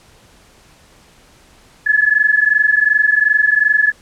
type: tone pair together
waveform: sine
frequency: 1700 / 1722.7 Hz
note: G#6 / A6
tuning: +40 / -37 cents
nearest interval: unison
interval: 23 cents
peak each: -13 dBFS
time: 1.86-3.92 s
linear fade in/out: 10 ms
effects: pink hiss -48 dBFS RMS until 4.01 s + low-pass 10000 Hz 12 dB/octave